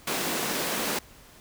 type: high-pass noise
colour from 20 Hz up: pink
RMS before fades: -29 dBFS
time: 0.07-0.99 s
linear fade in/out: 5 ms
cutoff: 190 Hz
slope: 24 dB/octave
effects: pink hiss -52 dBFS RMS until 1.4 s